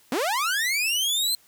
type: linear sweep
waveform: sawtooth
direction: up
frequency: 220 to 4186 Hz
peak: -19 dBFS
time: 0.12-1.35 s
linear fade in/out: 2 ms
effects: white hiss -58 dBFS RMS until 1.47 s